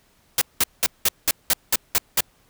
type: noise bursts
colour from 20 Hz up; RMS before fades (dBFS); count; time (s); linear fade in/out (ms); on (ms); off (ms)
white; -18; 9; 0.38-2.206; 2; 34; 190
effects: pink hiss -60 dBFS RMS until 2.49 s